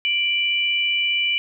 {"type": "tone pair together", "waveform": "sine", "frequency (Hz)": [2351, 2968], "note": ["D7", "F#7"], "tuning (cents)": [1, 5], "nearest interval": "major third", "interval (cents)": 404, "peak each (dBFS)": -21, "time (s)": [0.05, 1.38], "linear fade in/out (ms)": 0, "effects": []}